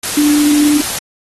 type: tone in noise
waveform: sine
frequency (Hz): 295.3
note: D4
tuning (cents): +10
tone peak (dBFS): -8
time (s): 0.17-0.81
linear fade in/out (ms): 5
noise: white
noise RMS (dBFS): -19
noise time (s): 0.03-0.99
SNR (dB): +8
effects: AAC 32 kbps